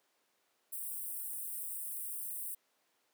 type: high-pass noise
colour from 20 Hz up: white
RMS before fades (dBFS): -41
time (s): 0.72-2.55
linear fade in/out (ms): 10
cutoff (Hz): 8300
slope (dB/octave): 96
effects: pink hiss -75 dBFS RMS until 3.13 s + high-pass 400 Hz 12 dB/octave